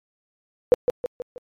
sine tone with echo, 493.9 Hz, B4, in tune, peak -9 dBFS, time 0.72-0.74 s, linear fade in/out 0 ms, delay 160 ms, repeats 4, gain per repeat -6 dB, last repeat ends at 1.38 s, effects MP3 64 kbps

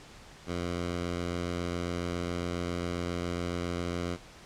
10% pulse tone, 87.31 Hz, F2, in tune, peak -23 dBFS, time 0.46-4.18 s, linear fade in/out 50 ms, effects pink hiss -51 dBFS RMS until 4.45 s + low-pass 7000 Hz 12 dB/octave

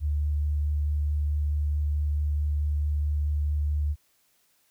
sine tone with vibrato, 74 Hz, D2, 14 cents sharp, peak -23 dBFS, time 0-3.96 s, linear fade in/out 50 ms, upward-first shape sine, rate 4.6 Hz, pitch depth 9 cents each way, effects white hiss -67 dBFS RMS until 4.7 s

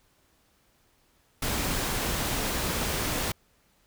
pink noise, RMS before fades -29 dBFS, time 1.42-3.32 s, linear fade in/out 5 ms, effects pink hiss -66 dBFS RMS until 3.86 s

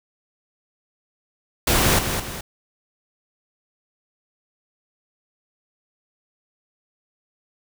pink noise with echo, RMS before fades -18 dBFS, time 1.67-1.99 s, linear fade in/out 5 ms, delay 210 ms, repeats 2, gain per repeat -7 dB, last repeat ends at 2.41 s, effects none

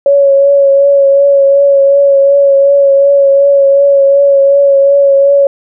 sine tone with vibrato, 557 Hz, C#5, 8 cents sharp, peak -3 dBFS, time 0.06-5.47 s, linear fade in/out 2 ms, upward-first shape triangle, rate 2.7 Hz, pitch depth 25 cents each way, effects none

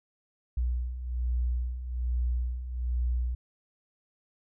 sine beating tone pair, 60.1 / 61.3 Hz, B1 / B1, -46 / -12 cents, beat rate 1.2 Hz, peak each -34 / -28 dBFS, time 0.57-3.35 s, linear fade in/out 5 ms, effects none

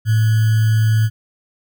sine tone with sample-and-hold, 110 Hz, A2, in tune, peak -11 dBFS, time 0.05-1.1 s, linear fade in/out 50 ms, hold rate 1575 Hz, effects none

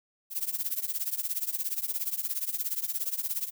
violet noise with tremolo, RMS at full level -28 dBFS, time 0.3-3.51 s, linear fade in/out 50 ms, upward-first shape triangle, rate 17 Hz, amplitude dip 95%, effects none

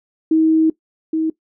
sine tone pair in turn, 318.7 / 318.7 Hz, D#4 / D#4, +42 / +42 cents, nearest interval unison, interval 0 cents, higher neither, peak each -10 / -15 dBFS, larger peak first, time 0.31-0.7 / 1.13-1.3 s, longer first, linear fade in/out 5 ms, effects noise-tail reverb RT60 0.1 s tail -18 dB re dry

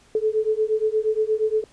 sine beating tone pair, 430 / 438.5 Hz, A4 / A4, -40 / -6 cents, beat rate 8.5 Hz, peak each -22 dBFS, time 0.15-1.64 s, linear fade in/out 2 ms, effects pink hiss -55 dBFS RMS until 1.72 s + resampled to 22050 Hz

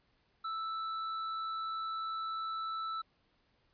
sine tone with hard clipping, 1318.5 Hz, E6, in tune, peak -37 dBFS, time 0.44-3.02 s, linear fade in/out 10 ms, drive 7 dB, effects pink hiss -73 dBFS RMS until 3.73 s + resampled to 11025 Hz

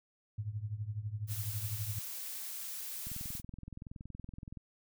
sine tone with tremolo, 105.7 Hz, G#2, 31 cents sharp, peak -32 dBFS, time 0.38-1.99 s, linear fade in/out 5 ms, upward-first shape triangle, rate 12 Hz, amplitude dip 90%
blue noise, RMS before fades -42 dBFS, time 1.27-3.42 s, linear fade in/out 50 ms
click train, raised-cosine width 5 ms, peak -33 dBFS, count 33, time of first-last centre 3.07-4.572 s, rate 21.3 Hz
effects none

